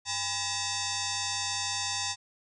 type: tone with frequency modulation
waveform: sine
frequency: 808 Hz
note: G#5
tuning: 48 cents flat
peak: -29 dBFS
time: 0.05-2.16 s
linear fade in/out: 50 ms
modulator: 905 Hz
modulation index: 7.4
effects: none